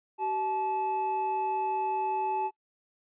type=tone pair together; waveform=triangle; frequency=381.4 / 865.2 Hz; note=G4 / A5; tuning=-47 / -29 cents; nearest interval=octave + major second; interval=1418 cents; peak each=-33 / -26 dBFS; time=0.18-2.51 s; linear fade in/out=50 ms; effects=noise-tail reverb RT60 0.1 s tail -25 dB re dry + resampled to 8000 Hz